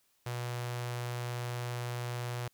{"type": "tone with notch filter", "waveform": "sawtooth", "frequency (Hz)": 121.2, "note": "B2", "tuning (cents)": -32, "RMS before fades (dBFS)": -37, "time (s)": [0.26, 2.48], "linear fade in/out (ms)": 5, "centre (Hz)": 250, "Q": 0.94, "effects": ["white hiss -72 dBFS RMS until 2.53 s"]}